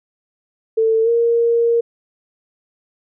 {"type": "tone with pitch glide", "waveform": "sine", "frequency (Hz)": [446.2, 466.8], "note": ["A4", "A#4"], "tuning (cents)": [24, 2], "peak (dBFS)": -12, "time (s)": [0.77, 1.81], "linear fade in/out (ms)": 10, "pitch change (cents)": 78, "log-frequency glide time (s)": [1.03, 1.09], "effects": []}